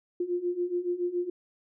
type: beating tone pair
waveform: sine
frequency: 349.1 / 356.2 Hz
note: F4 / F4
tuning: -1 / +34 cents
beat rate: 7.1 Hz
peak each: -32 / -29 dBFS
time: 0.2-1.3 s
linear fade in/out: 5 ms
effects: none